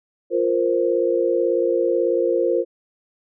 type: chord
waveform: sine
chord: F suspended fourth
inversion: none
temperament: just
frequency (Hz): 349.2 / 465.6 / 523.8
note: F4 / Bb4 / C5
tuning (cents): 0 / -2 / +2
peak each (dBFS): -21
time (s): 0.3-2.65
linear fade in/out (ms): 50
effects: none